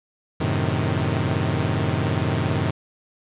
sawtooth chord, F# diminished seventh, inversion none, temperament equal, 92.5 / 110 / 130.81 / 155.56 Hz, F#2 / A2 / C3 / Eb3, 0 / 0 / 0 / 0 cents, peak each -22 dBFS, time 0.4-2.71 s, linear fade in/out 10 ms, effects resampled to 8000 Hz + 8-bit

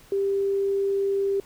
sine tone, 394.9 Hz, G4, 13 cents sharp, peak -21 dBFS, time 0.12-1.4 s, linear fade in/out 2 ms, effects pink hiss -53 dBFS RMS until 1.45 s

